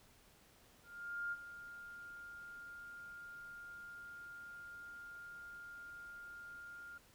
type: tone with ADSR envelope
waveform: sine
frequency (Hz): 1407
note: F6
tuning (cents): +12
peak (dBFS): -37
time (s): 0.83-6.98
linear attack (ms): 490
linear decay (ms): 38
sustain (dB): -12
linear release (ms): 6
effects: pink hiss -66 dBFS RMS until 7.14 s